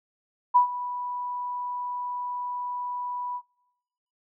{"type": "tone with ADSR envelope", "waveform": "sine", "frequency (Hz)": 984, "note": "B5", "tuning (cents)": -7, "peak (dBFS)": -13, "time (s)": [0.54, 3.42], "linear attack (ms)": 20, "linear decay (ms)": 110, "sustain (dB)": -16, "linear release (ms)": 63, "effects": ["noise-tail reverb RT60 1.0 s tail -23 dB re dry"]}